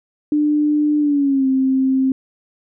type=tone with pitch glide; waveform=sine; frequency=298.3 to 264.2 Hz; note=D4 to C4; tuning=+27 to +17 cents; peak=-13 dBFS; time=0.32-2.12 s; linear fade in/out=2 ms; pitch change=-210 cents; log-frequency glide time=0.99-1.47 s; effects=none